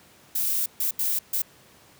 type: noise bursts at uneven times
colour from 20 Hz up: violet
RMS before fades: -25 dBFS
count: 4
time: 0.35-0.66 / 0.8-0.91 / 0.99-1.19 / 1.33-1.42 s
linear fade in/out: 5 ms
effects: pink hiss -54 dBFS RMS until 1.99 s + high-pass 100 Hz 12 dB/octave